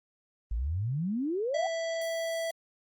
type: exponential sweep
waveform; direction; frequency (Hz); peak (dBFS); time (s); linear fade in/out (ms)
sine; up; 50 to 779; -28; 0.51-1.67; 5
type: tone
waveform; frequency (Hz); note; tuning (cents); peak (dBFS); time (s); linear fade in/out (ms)
square; 659.3; E5; 0; -31; 1.54-2.51; 5
effects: Opus 24 kbps